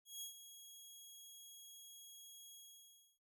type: tone with ADSR envelope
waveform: 15% pulse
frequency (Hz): 3306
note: G#7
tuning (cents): -9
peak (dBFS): -37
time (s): 0.05-3.19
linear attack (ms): 170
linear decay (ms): 110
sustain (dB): -11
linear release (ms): 640
effects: noise-tail reverb RT60 0.1 s tail -22 dB re dry